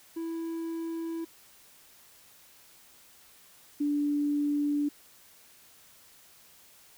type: tone pair in turn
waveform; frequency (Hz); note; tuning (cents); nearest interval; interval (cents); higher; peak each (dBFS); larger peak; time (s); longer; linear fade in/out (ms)
triangle / sine; 329.8 / 291.3; E4 / D4; +1 / -14; major second; 215; first; -30 / -25; second; 0.16-1.25 / 3.8-4.89; neither; 10
effects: white hiss -57 dBFS RMS until 6.97 s